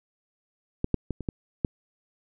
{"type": "clicks", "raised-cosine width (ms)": 3, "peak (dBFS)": [-12, -9, -16, -22, -15, -10], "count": 6, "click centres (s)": [0.844, 0.943, 1.107, 1.207, 1.288, 1.648], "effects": []}